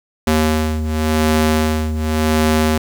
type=ring-modulated tone; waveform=sawtooth; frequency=155.9 Hz; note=D#3; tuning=4 cents sharp; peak=-7 dBFS; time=0.27-2.78 s; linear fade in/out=5 ms; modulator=77.5 Hz; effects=7-bit